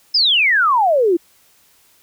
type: exponential sweep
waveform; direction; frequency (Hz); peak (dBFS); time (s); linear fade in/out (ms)
sine; down; 5274 to 323.4; -11; 0.14-1.17; 10
effects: white hiss -54 dBFS RMS until 2.02 s